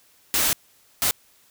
white noise bursts at uneven times, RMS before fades -21 dBFS, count 2, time 0.34-0.53 / 1.02-1.11 s, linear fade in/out 0 ms, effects white hiss -58 dBFS RMS until 1.5 s

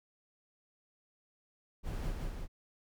brown noise with echo, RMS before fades -36 dBFS, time 1.83-2.14 s, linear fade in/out 50 ms, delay 170 ms, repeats 2, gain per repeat -2 dB, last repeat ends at 2.48 s, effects none

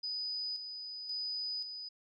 sine tone with tremolo, 4978 Hz, D#8, in tune, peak -35 dBFS, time 0.03-1.89 s, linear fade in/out 10 ms, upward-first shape square, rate 0.94 Hz, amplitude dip 50%, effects none

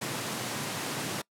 pink high-pass noise, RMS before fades -34 dBFS, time 0.01-1.22 s, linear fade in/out 10 ms, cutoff 110 Hz, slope 48 dB/octave, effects noise-tail reverb RT60 0.1 s tail -23 dB re dry + low-pass 12000 Hz 12 dB/octave

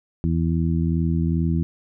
harmonic tone, 82.41 Hz, E2, in tune, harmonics 1 / 2 / 3 / 4, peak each -23 / -21 / -27 / -30 dBFS, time 0.24-1.63 s, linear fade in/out 0 ms, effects none

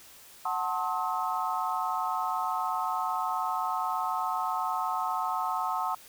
sine chord, F# diminished seventh, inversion none, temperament just, 740 / 888 / 1065.6 / 1278.7 Hz, F#5 / A5 / C6 / Eb6, 0 / +16 / +31 / +47 cents, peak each -33 dBFS, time 0.45-5.95 s, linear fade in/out 5 ms, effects white hiss -52 dBFS RMS until 6.08 s

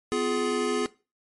square chord, F diminished, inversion second, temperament just, 251.4 / 349.2 / 419.1 Hz, Cb4 / F4 / Ab4, +31 / 0 / +16 cents, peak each -31 / -31 / -27 dBFS, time 0.12-0.86 s, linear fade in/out 0 ms, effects noise-tail reverb RT60 0.3 s tail -19 dB re dry + MP3 48 kbps

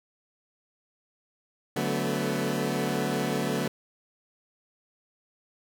20% pulse chord, B minor seventh, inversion first, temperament equal with one note detuned, 144.81 / 185 / 220 / 246.9 Hz, D3 / F#3 / A3 / B3, -24 / 0 / 0 / 0 cents, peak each -27 dBFS, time 1.76-3.68 s, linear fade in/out 5 ms, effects none

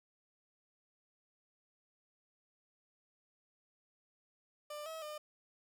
30% pulse tone with pitch steps, 595 / 642 / 604 Hz, D5 / E5 / D5, +22 / -46 / +48 cents, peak -40 dBFS, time 4.7-5.18 s, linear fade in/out 5 ms, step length 160 ms, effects none

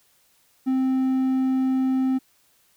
triangle tone, 261.6 Hz, C4, in tune, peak -17 dBFS, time 0.66-2.19 s, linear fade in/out 20 ms, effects white hiss -62 dBFS RMS until 2.76 s

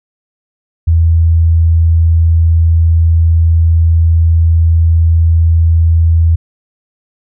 sine tone, 82.41 Hz, E2, in tune, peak -5 dBFS, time 0.87-6.36 s, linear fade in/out 10 ms, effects none

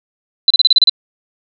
sine tone bursts, 4014 Hz, B7, 27 cents sharp, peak -5 dBFS, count 8, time 0.48-0.896 s, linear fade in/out 2 ms, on 24 ms, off 32 ms, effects none

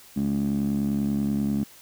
15% pulse tone with band-pass filter, 70.2 Hz, C#2, 22 cents sharp, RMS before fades -25 dBFS, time 0.16-1.64 s, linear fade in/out 10 ms, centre 230 Hz, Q 4.2, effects white hiss -50 dBFS RMS until 1.81 s

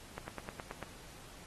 slowing click train, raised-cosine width 0.5 ms, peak -26 dBFS, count 7, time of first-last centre 0.18-0.827 s, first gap 100 ms, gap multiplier 1.03, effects pink hiss -54 dBFS RMS until 1.46 s + AAC 32 kbps

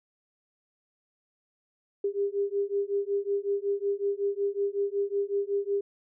sine beating tone pair, 398.7 / 404.1 Hz, G4 / G#4, +29 / -47 cents, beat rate 5.4 Hz, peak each -29 dBFS, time 2.04-5.81 s, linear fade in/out 5 ms, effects none

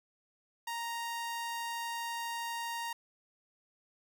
sawtooth tone, 932.3 Hz, A#5, in tune, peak -32 dBFS, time 0.67-2.93 s, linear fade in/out 5 ms, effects none

